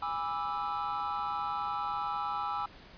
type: chord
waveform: triangle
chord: E dominant seventh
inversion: first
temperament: equal with one note detuned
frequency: 822.5 / 987.8 / 1174.7 / 1318.5 Hz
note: G#5 / B5 / D6 / E6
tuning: -17 / 0 / 0 / 0 cents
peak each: -34 / -37 / -38 / -34 dBFS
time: 0.02-2.66 s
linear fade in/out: 5 ms
effects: pink hiss -53 dBFS RMS until 2.97 s + resampled to 11025 Hz